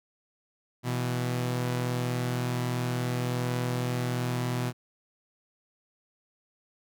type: tone pair together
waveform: sawtooth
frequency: 123.47 / 164.81 Hz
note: B2 / E3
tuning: 0 / 0 cents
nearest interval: perfect fourth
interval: 500 cents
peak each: -24 / -32 dBFS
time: 0.83-4.73 s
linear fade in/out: 50 ms
effects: none